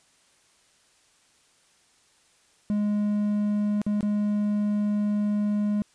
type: tone with dropouts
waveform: triangle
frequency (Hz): 207.7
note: G#3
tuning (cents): 0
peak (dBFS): -20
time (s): 2.7-5.82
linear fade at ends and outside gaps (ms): 0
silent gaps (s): 3.816-3.865 / 4.008-4.029
effects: white hiss -62 dBFS RMS until 5.94 s + resampled to 22050 Hz